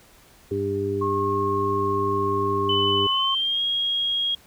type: harmonic tone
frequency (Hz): 99.7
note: G2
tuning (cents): +30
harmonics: 1 / 2 / 3 / 4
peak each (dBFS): -30 / -35 / -31 / -24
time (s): 0.51-3.07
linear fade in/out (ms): 5
type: tone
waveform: sine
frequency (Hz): 1083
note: C#6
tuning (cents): -41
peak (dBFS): -24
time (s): 1.01-3.35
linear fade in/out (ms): 10
type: tone with pitch glide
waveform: sine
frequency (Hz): 3004 to 3276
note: F#7 to G#7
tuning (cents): +26 to -24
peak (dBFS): -21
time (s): 2.69-4.35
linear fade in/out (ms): 5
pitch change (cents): +150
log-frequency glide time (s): 3.1-3.62
effects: pink hiss -53 dBFS RMS until 4.46 s